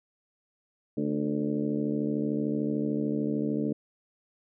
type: harmonic tone with a mistuned harmonic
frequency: 73.42 Hz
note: D2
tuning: in tune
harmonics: 2 / 3 / 4 / 5 / 6 / 7 / 8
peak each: -36 / -30 / -30 / -41 / -35 / -42 / -42 dBFS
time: 0.97-3.73 s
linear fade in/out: 5 ms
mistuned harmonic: 5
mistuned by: -61 cents
effects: none